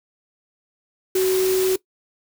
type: tone in noise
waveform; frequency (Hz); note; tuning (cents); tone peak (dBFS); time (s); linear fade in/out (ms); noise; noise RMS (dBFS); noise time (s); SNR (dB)
sine; 375; F#4; +23; -16; 1.15-1.76; 5; white; -28; 1.15-1.76; +9
effects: noise-tail reverb RT60 0.1 s tail -19 dB re dry